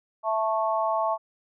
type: harmonic tone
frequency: 220 Hz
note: A3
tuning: in tune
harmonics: 3 / 4 / 5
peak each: -26 / -27 / -28 dBFS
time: 0.23-1.18 s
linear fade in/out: 50 ms
effects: none